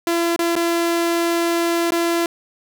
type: tone with dropouts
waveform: sawtooth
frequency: 338.9 Hz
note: E4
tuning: 48 cents sharp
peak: -13 dBFS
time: 0.07-2.26 s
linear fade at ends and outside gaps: 2 ms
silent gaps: 0.362-0.391 / 0.555-0.563 / 1.907-1.92 s
effects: none